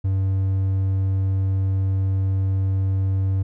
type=tone; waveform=triangle; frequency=96 Hz; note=G2; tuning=36 cents flat; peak=-16 dBFS; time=0.04-3.43 s; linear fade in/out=10 ms; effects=none